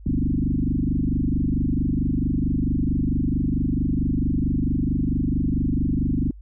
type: tone with frequency modulation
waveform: sine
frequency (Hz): 158.9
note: D#3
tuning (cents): +37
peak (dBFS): -19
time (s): 0.06-6.31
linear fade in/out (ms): 5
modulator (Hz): 24.5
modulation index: 5.4
effects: added 50 Hz sine -39 dBFS peak until 6.41 s